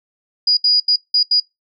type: tone bursts at uneven times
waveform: sine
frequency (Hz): 4898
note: D#8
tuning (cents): -28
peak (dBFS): -11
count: 5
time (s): 0.47-0.57 / 0.64-0.8 / 0.88-0.96 / 1.14-1.23 / 1.31-1.4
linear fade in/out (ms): 5
effects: noise-tail reverb RT60 0.2 s tail -24 dB re dry